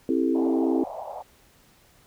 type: chord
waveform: sine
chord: A minor seventh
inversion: first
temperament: equal with one note detuned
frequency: 265.9 / 329.6 / 392 / 440 Hz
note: C4 / E4 / G4 / A4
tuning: +28 / 0 / 0 / 0 cents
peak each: -24 / -24 / -29 / -30 dBFS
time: 0.09-0.84 s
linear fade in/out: 2 ms
type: band-pass noise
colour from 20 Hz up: pink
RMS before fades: -36 dBFS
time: 0.34-1.23 s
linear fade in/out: 20 ms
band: 580 to 870 Hz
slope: 48 dB/octave
effects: pink hiss -58 dBFS RMS until 2.06 s